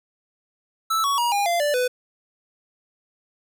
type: tone with pitch steps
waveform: square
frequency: 1317 / 1120.3 / 953 / 810.7 / 689.6 / 586.7 / 499 Hz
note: E6 / C#6 / A#5 / G#5 / F5 / D5 / B4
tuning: -2 / +18 / +38 / -42 / -22 / -2 / +18 cents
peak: -20 dBFS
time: 0.9-1.88 s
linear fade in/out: 10 ms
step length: 140 ms
effects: none